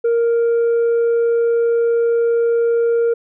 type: tone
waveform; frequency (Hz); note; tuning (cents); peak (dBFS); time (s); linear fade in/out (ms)
sine; 466.2; A#4; 0; -10; 0.04-3.14; 10
effects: tanh soft clip ceiling -12 dBFS